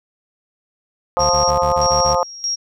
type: harmonic tone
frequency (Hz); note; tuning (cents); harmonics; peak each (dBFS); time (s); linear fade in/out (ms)
175.8; F3; +12; 3 / 4 / 5 / 6 / 7; -18 / -22 / -20 / -24 / -22; 1.17-2.23; 0
type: tone bursts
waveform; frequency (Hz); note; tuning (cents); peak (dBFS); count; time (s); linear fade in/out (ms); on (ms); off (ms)
25% pulse; 73.42; D2; 0; -20; 7; 1.19-2.158; 5; 110; 33
type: tone with tremolo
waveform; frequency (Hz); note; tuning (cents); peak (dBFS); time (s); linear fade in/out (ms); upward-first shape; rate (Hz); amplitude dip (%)
sine; 5600; F8; +4; -18; 1.19-2.56; 20; square; 1.6; 80
effects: none